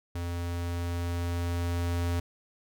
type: tone with level ramp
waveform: square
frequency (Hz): 86.4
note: F2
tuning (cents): -18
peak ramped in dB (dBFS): -32 to -27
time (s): 0.15-2.2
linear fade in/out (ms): 5
effects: none